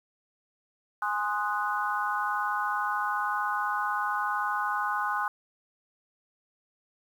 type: chord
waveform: sine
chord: Ab dominant seventh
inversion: none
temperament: equal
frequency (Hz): 830.6 / 1046.5 / 1244.5 / 1480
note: Ab5 / C6 / Eb6 / Gb6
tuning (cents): 0 / 0 / 0 / 0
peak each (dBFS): -32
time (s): 1.02-5.28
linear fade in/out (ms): 2
effects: 9-bit